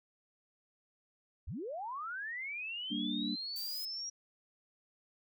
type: linear sweep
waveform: sine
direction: up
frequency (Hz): 43.65 to 5700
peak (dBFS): -38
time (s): 1.47-4.1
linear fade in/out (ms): 10
type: chord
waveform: sine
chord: G minor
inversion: none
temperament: equal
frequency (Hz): 196 / 233.1 / 293.7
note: G3 / Bb3 / D4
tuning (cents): 0 / 0 / 0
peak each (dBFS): -40 / -38 / -38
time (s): 2.9-3.36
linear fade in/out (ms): 20
type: noise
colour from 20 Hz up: violet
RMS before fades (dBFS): -45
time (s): 3.56-3.85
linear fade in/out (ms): 2
effects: none